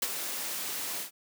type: noise with ADSR envelope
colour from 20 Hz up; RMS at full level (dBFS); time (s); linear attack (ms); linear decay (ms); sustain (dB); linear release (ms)
white; -27; 0.02-1.11; 5; 38; -8; 110
effects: high-pass 200 Hz 12 dB/octave